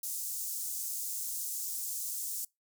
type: high-pass noise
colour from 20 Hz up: pink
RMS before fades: -37 dBFS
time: 0.03-2.45 s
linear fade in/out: 5 ms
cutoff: 6700 Hz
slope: 24 dB/octave
effects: noise-tail reverb RT60 0.2 s tail -25 dB re dry